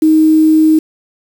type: tone with quantisation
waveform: sine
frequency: 313.7 Hz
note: D#4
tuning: 14 cents sharp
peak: -5 dBFS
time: 0.02-0.79 s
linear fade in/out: 5 ms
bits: 5
effects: none